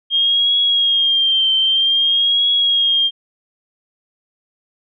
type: tone with vibrato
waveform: sine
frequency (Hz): 3221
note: G7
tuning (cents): +46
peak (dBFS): -12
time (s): 0.1-3.11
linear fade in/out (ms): 50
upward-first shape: triangle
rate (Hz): 0.52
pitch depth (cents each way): 61
effects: none